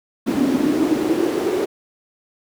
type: noise with high-pass filter sweep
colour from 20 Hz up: brown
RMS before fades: -19 dBFS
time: 0.26-1.66 s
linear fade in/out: 20 ms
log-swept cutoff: 260 to 390 Hz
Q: 8.9
effects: none